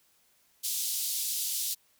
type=band-pass noise; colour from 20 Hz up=white; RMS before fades=-32 dBFS; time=0.63-1.75 s; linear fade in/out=20 ms; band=3500 to 16000 Hz; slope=24 dB/octave; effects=white hiss -67 dBFS RMS until 1.99 s